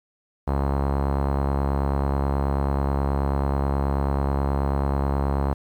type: tone with low-pass filter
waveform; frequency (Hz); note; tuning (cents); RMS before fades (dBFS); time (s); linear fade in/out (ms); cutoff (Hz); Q
sawtooth; 69.3; C#2; 0; -23; 0.47-5.54; 10; 980; 1.9
effects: 9-bit